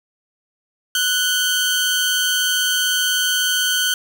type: tone pair together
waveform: sawtooth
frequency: 1481 / 3138 Hz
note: F#6 / G7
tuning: +1 / +1 cents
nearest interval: octave + minor second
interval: 1300 cents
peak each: -16 dBFS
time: 0.95-3.94 s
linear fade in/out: 2 ms
effects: none